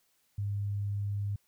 sine tone, 101.4 Hz, G#2, 41 cents flat, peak -30 dBFS, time 0.38-1.36 s, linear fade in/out 5 ms, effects white hiss -72 dBFS RMS until 1.47 s

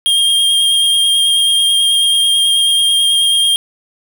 square tone with vibrato, 3221 Hz, G7, 46 cents sharp, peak -10 dBFS, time 0.06-3.56 s, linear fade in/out 0 ms, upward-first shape sine, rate 9.2 Hz, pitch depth 15 cents each way, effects 8-bit

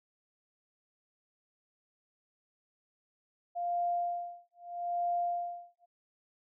sine tone with tremolo, 698.5 Hz, F5, in tune, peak -28 dBFS, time 3.55-5.86 s, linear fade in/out 20 ms, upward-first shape sine, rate 0.79 Hz, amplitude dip 100%, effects none

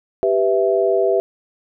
sine chord, E minor, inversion first, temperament equal, 392 / 493.9 / 659.3 Hz, G4 / B4 / E5, 0 / 0 / 0 cents, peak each -17 / -20 / -18 dBFS, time 0.23-1.2 s, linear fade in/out 0 ms, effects none

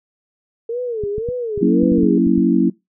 sine tone with vibrato, 449.2 Hz, A4, 36 cents sharp, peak -20 dBFS, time 0.69-2.18 s, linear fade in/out 5 ms, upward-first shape sine, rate 1.9 Hz, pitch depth 180 cents each way
clicks, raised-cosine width 5 ms, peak -16 dBFS, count 10, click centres 1.037 / 1.182 / 1.288 / 1.577 / 1.831 / 1.919 / 1.982 / 2.033 / 2.268 / 2.38 s
sine chord, F# dominant seventh, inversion none, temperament equal, 185 / 233.1 / 277.2 / 329.6 Hz, F#3 / A#3 / C#4 / E4, 0 / 0 / 0 / 0 cents, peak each -17 dBFS, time 1.61-2.7 s, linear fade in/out 10 ms
effects noise-tail reverb RT60 0.2 s tail -23 dB re dry

